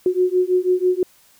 sine beating tone pair, 362.1 / 368.2 Hz, F#4 / F#4, -37 / -8 cents, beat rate 6.1 Hz, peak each -18 / -18 dBFS, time 0.06-1.03 s, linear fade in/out 2 ms, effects white hiss -54 dBFS RMS until 1.39 s

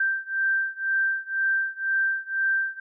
sine beating tone pair, 1568 / 1570 Hz, G6 / G6, 0 / +2 cents, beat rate 2 Hz, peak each -25 / -26 dBFS, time 0-2.8 s, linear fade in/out 5 ms, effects none

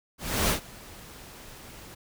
pink noise with ADSR envelope, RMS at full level -23 dBFS, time 0.18-1.95 s, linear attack 310 ms, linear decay 110 ms, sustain -23 dB, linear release 11 ms, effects none

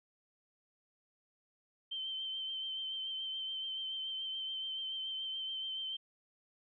sine tone with vibrato, 3107 Hz, G7, 16 cents flat, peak -37 dBFS, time 1.91-5.97 s, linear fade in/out 10 ms, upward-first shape sine, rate 7 Hz, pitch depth 23 cents each way, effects none

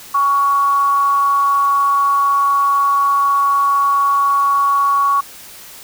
sine tone with frequency modulation, 1119 Hz, C#6, 16 cents sharp, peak -11 dBFS, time 0.14-5.21 s, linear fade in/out 10 ms, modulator 299 Hz, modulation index 0.22, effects white hiss -37 dBFS RMS until 5.83 s

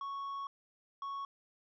triangle tone bursts at uneven times, 1108.7 Hz, C#6, in tune, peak -36 dBFS, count 2, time 0.01-0.47 / 1.02-1.25 s, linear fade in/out 2 ms, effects resampled to 16000 Hz + 13-bit

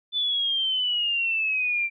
sine exponential sweep, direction down, 3520 to 2349 Hz, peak -22 dBFS, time 0.12-1.9 s, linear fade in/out 50 ms, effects none

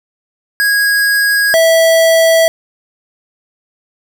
square tone pair in turn, 1649 / 654.8 Hz, G#6 / E5, -13 / -12 cents, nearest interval octave + major third, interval 1599 cents, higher first, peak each -10 / -7 dBFS, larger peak second, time 0.6-1.54 / 1.54-2.48 s, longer neither, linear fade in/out 0 ms, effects none

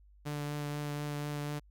sawtooth tone with vibrato, 146.83 Hz, D3, in tune, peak -31 dBFS, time 0.25-1.6 s, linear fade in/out 20 ms, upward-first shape triangle, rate 4.1 Hz, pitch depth 14 cents each way, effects added 50 Hz sine -57 dBFS peak until 1.7 s

